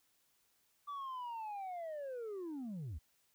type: linear sweep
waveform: sine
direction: down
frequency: 1169 to 62 Hz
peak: -38 dBFS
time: 0.87-2.99 s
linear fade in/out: 20 ms
effects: tanh soft clip ceiling -40 dBFS + white hiss -75 dBFS RMS until 3.34 s